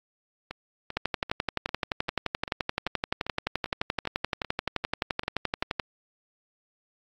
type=two click trains; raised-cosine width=0.3 ms; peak=-19 / -10 dBFS; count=14 / 57; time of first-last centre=0.51-5.628 / 0.97-5.798 s; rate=2.54 / 11.6 Hz; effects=AAC 48 kbps